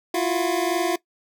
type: tone pair together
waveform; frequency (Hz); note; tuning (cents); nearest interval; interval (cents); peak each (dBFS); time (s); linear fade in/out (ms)
25% pulse; 336.9 / 359.3; E4 / F4; +38 / +49; minor second; 111; -20; 0.14-0.96; 5
effects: noise-tail reverb RT60 0.1 s tail -19 dB re dry